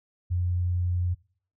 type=tone; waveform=sine; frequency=88.9 Hz; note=F2; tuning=31 cents sharp; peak=-23 dBFS; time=0.3-1.15 s; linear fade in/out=20 ms; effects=noise-tail reverb RT60 0.5 s tail -22 dB re dry